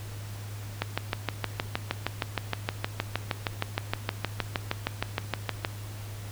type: click train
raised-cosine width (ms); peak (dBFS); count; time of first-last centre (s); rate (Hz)
0.3; -10; 32; 0.82-5.649; 6.42
effects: added 103 Hz sine -37 dBFS peak until 6.31 s + pink hiss -46 dBFS RMS until 6.31 s